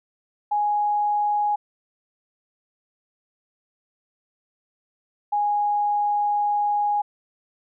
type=tone pair in turn; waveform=sine; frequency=830.6 / 826.6 Hz; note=G#5 / G#5; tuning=0 / -8 cents; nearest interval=unison; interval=8 cents; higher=first; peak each=-19 dBFS; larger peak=neither; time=0.51-1.56 / 5.32-7.02 s; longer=second; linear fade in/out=10 ms; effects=none